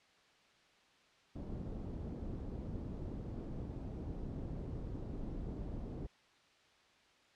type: low-pass noise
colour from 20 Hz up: pink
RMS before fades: -43 dBFS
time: 1.35-6.07 s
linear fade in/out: 10 ms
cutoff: 360 Hz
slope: 12 dB/octave
effects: white hiss -67 dBFS RMS until 7.35 s + low-pass 4000 Hz 12 dB/octave